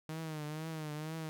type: tone with vibrato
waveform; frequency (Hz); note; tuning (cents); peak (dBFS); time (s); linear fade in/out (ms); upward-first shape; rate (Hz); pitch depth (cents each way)
sawtooth; 155.56; D#3; 0; -35; 0.09-1.29; 0; triangle; 2.1; 81
effects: none

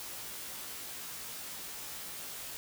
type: noise with comb filter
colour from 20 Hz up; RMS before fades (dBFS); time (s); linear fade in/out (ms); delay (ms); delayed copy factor
white; -43; 0-2.57; 0; 18; +0.95
effects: none

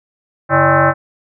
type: tone with frequency modulation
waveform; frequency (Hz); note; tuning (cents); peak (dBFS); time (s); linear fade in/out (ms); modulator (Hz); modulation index
sine; 375.4; F#4; +25; -8; 0.49-0.94; 50; 235; 5.5
effects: none

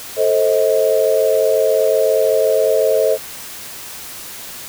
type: chord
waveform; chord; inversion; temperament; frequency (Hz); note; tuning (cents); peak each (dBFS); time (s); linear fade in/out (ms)
sine; A diminished; none; just; 440 / 528 / 633.6; A4 / C5 / Eb5; 0 / +16 / +31; -16; 0.16-3.18; 50
effects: white hiss -32 dBFS RMS until 4.68 s

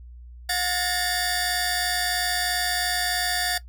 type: tone cluster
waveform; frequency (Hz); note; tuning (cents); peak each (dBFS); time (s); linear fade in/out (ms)
sawtooth; 719 / 1722 / 1825 / 4662; F#5 / A6 / A#6 / D8; -50 / -38 / -37 / -14; -25; 0.49-3.58; 5
effects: noise-tail reverb RT60 0.1 s tail -17 dB re dry + added 60 Hz sine -40 dBFS peak until 3.68 s

